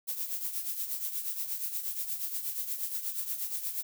violet noise with tremolo, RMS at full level -32 dBFS, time 0.07-3.83 s, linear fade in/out 20 ms, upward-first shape triangle, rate 8.4 Hz, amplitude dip 70%, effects none

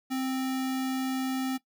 sine tone with sample-and-hold, 261.6 Hz, C4, in tune, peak -27 dBFS, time 0.1-1.58 s, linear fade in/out 20 ms, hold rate 1050 Hz, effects noise-tail reverb RT60 0.1 s tail -17 dB re dry

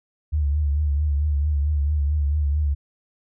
sine tone with vibrato, 73.42 Hz, D2, in tune, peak -18 dBFS, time 0.32-2.75 s, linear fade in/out 20 ms, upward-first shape triangle, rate 4.5 Hz, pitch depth 83 cents each way, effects none

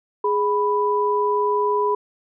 sine tone pair together, 415.2 / 989.1 Hz, G#4 / B5, 0 / +2 cents, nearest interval octave + minor third, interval 1502 cents, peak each -20 dBFS, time 0.24-1.95 s, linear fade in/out 5 ms, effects none

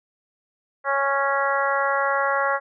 harmonic tone, 276.9 Hz, C#4, 2 cents flat, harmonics 2 / 3 / 4 / 5 / 6 / 7, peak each -25 / -27 / -25 / -26 / -28 / -30 dBFS, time 0.84-2.6 s, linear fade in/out 50 ms, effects none

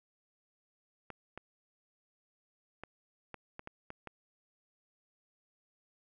clicks, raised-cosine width 0.5 ms, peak -28 dBFS, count 8, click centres 1.103 / 1.376 / 2.836 / 3.343 / 3.594 / 3.674 / 3.904 / 4.073 s, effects none

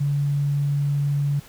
sine tone, 142.9 Hz, D3, 47 cents flat, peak -19 dBFS, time 0-1.4 s, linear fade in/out 10 ms, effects pink hiss -47 dBFS RMS until 1.48 s

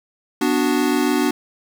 square chord, B minor, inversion none, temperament equal, 246.9 / 293.7 / 370 Hz, B3 / D4 / F#4, 0 / 0 / 0 cents, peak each -22 / -20 / -23 dBFS, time 0.41-1.31 s, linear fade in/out 5 ms, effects 7-bit

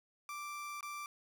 30% pulse tone with dropouts, 1174.7 Hz, D6, in tune, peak -39 dBFS, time 0.29-1.06 s, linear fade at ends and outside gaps 1 ms, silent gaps 0.808-0.828 s, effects none

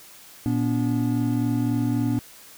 triangle tone cluster, 117.3 / 244 / 287.7 Hz, A#2 / B3 / D4, +11 / -21 / -36 cents, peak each -23 dBFS, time 0.46-2.19 s, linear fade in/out 0 ms, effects white hiss -47 dBFS RMS until 2.57 s

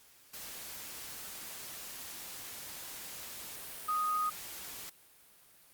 sine tone in noise, 1244.5 Hz, D#6, in tune, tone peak -29 dBFS, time 3.88-4.3 s, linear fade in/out 10 ms, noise white, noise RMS -45 dBFS, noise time 0.33-4.9 s, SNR +13 dB, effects white hiss -61 dBFS RMS until 5.73 s + Opus 48 kbps

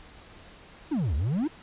triangle exponential two-way sweep, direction down then up, 340 to 65.41 to 340 Hz, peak -22 dBFS, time 0.91-1.48 s, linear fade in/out 10 ms, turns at 1.15 s, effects pink hiss -50 dBFS RMS until 1.62 s + resampled to 8000 Hz

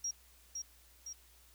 sine tone with echo, 5640 Hz, F8, 16 cents sharp, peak -34 dBFS, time 0.04-0.11 s, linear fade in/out 5 ms, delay 510 ms, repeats 2, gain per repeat -4 dB, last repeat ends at 1.13 s, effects added 60 Hz sine -64 dBFS peak until 1.54 s + white hiss -64 dBFS RMS until 1.54 s

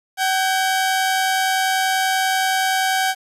sawtooth tone pair together, 760 / 1610.4 Hz, F#5 / G6, +46 / +46 cents, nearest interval octave + minor second, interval 1300 cents, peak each -14 / -20 dBFS, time 0.17-3.15 s, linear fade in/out 50 ms, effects resampled to 32000 Hz + 8-bit

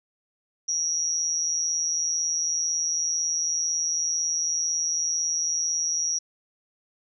sine tone with amplitude modulation, 5720 Hz, F8, 41 cents sharp, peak -19 dBFS, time 0.68-6.19 s, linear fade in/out 10 ms, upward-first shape sine, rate 162 Hz, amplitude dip 95%, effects none

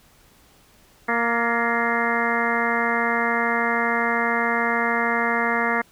harmonic tone with a mistuned harmonic, 233.1 Hz, A#3, in tune, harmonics 1 / 2 / 3 / 4 / 5 / 6 / 7 / 8 / 9, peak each -28 / -28 / -28 / -28 / -28 / -28 / -28 / -28 / -28 dBFS, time 1.08-5.82 s, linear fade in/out 10 ms, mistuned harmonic 7, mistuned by +60 cents, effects pink hiss -55 dBFS RMS until 5.91 s

